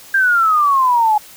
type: exponential sweep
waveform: sine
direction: down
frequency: 1606 to 832 Hz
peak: -10 dBFS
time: 0.14-1.18 s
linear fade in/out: 5 ms
effects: white hiss -40 dBFS RMS until 1.36 s